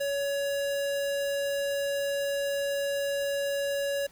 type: tone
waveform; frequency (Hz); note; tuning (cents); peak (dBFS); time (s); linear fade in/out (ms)
square; 562; C#5; +24; -28; 0-4.07; 10
effects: pink hiss -57 dBFS RMS until 4.11 s